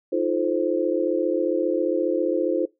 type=chord; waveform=sine; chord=F dominant seventh; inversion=third; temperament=just; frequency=314.3 / 349.2 / 436.5 / 523.8 Hz; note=Eb4 / F4 / A4 / C5; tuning=+18 / 0 / -14 / +2 cents; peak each=-26 / -24 / -28 / -25 dBFS; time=0.12-2.66 s; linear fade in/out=10 ms; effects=noise-tail reverb RT60 0.2 s tail -21 dB re dry